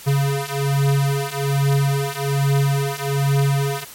square beating tone pair, 138.59 / 139.79 Hz, C#3 / C#3, 0 / +15 cents, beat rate 1.2 Hz, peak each -21 / -20 dBFS, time 0.06-3.85 s, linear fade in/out 20 ms, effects white hiss -39 dBFS RMS until 3.94 s + MP3 64 kbps

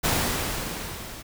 pink noise with level ramp, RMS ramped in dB -22 to -40 dBFS, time 0.03-1.23 s, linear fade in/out 20 ms, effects none

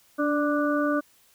harmonic tone with a mistuned harmonic, 295.1 Hz, D4, 8 cents sharp, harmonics 1 / 2 / 4 / 5, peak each -24 / -27 / -30 / -31 dBFS, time 0.18-1.01 s, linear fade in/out 20 ms, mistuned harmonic 1, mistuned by -21 cents, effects white hiss -60 dBFS RMS until 1.34 s

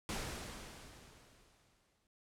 pink noise with exponential decay, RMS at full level -39 dBFS, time 0.09-2.07 s, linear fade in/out 1 ms, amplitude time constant 430 ms, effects low-pass 10000 Hz 12 dB/octave

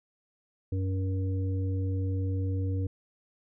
harmonic tone, 94.7 Hz, F#2, 41 cents sharp, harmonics 1 / 3 / 5, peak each -27 / -37 / -41 dBFS, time 0.72-2.87 s, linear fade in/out 5 ms, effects none

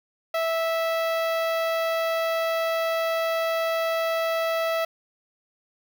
sawtooth tone with notch filter, 656 Hz, E5, 9 cents flat, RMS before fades -25 dBFS, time 0.34-4.85 s, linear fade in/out 5 ms, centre 8200 Hz, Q 0.52, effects 10-bit

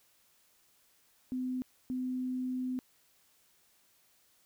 sine tone bursts at uneven times, 254.7 Hz, C4, 46 cents flat, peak -32 dBFS, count 2, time 1.32-1.62 / 1.9-2.79 s, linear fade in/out 0 ms, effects white hiss -68 dBFS RMS until 4.45 s

